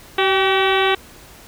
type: harmonic tone with a mistuned harmonic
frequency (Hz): 382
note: G4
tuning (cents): -45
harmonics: 1 / 2 / 3 / 4 / 5 / 6 / 7 / 8 / 9 / 10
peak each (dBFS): -18 / -21 / -23 / -24 / -25 / -26 / -26 / -27 / -28 / -28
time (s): 0.18-0.95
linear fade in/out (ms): 5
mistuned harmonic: 2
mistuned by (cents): +42
effects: pink hiss -43 dBFS RMS until 1.47 s